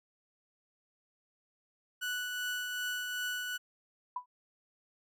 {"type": "tone with tremolo", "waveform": "30% pulse", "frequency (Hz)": 1480, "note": "F#6", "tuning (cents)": 0, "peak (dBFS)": -30, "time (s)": [2.01, 3.58], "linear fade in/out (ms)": 20, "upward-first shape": "triangle", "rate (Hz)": 2.6, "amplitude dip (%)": 35}
{"type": "tone with exponential decay", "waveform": "sine", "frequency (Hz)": 991, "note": "B5", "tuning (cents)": 6, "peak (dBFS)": -30, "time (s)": [4.16, 4.26], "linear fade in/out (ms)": 5, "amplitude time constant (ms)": 21}
{"effects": []}